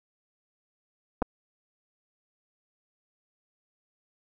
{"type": "clicks", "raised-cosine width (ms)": 1, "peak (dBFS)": -13, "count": 2, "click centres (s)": [1.22, 1.224], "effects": []}